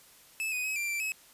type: tone with pitch steps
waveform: 45% pulse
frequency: 2612 / 2494 / 2551 / 2365 / 2346 / 2569 Hz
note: E7 / D#7 / D#7 / D7 / D7 / E7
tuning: -17 / +3 / +43 / +12 / -2 / -45 cents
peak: -30 dBFS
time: 0.4-1.12 s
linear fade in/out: 0 ms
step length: 120 ms
effects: white hiss -57 dBFS RMS until 1.33 s + resampled to 32000 Hz